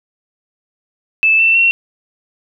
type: tone with pitch steps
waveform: sine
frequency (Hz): 2628 / 2675 / 2723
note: E7 / E7 / F7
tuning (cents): -6 / +25 / -44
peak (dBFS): -8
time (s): 1.23-1.71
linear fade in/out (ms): 0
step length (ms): 160
effects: none